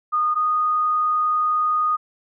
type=tone pair in turn; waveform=sine; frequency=1227 / 1236.2 Hz; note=D#6 / D#6; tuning=-25 / -12 cents; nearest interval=unison; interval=13 cents; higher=second; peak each=-17 dBFS; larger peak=neither; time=0.12-0.35 / 0.35-1.97 s; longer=second; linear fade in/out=20 ms; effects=none